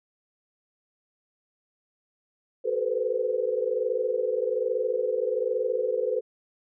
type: tone cluster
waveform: sine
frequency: 381.1 / 438.9 / 492.8 / 514 Hz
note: G4 / A4 / B4 / C5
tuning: -49 / -4 / -4 / -31 cents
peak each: -34 / -29 / -28 / -29 dBFS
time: 2.64-6.21 s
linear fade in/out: 20 ms
effects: none